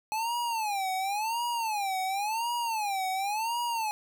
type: tone with vibrato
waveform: square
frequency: 848 Hz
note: G#5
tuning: 36 cents sharp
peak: -29 dBFS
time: 0.12-3.91 s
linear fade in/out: 0 ms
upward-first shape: sine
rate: 0.93 Hz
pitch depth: 210 cents each way
effects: 10-bit